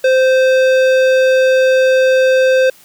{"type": "tone with tanh clipping", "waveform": "sine", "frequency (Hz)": 520, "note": "C5", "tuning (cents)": -11, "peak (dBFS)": -10, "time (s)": [0.04, 2.7], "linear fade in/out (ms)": 5, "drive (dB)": 16, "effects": ["white hiss -45 dBFS RMS until 2.84 s"]}